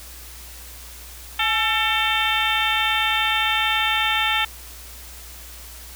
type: harmonic tone with a mistuned harmonic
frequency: 447.1 Hz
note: A4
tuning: 28 cents sharp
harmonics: 2 / 3 / 4 / 5 / 6 / 7 / 8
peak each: -26 / -26 / -26 / -26 / -26 / -26 / -26 dBFS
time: 1.39-4.45 s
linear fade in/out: 5 ms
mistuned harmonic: 2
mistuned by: -77 cents
effects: added 60 Hz sine -41 dBFS peak until 5.95 s + white hiss -41 dBFS RMS until 5.95 s